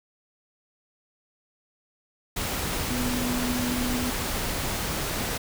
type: tone in noise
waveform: sine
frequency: 246.9 Hz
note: B3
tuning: in tune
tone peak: -27 dBFS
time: 2.9-4.11 s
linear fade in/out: 10 ms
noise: pink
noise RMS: -29 dBFS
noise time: 2.36-5.38 s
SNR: -1 dB
effects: none